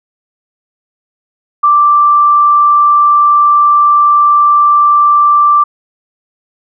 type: tone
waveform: sine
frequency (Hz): 1174.7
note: D6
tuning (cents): 0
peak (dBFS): -4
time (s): 1.63-5.64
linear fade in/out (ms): 10
effects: none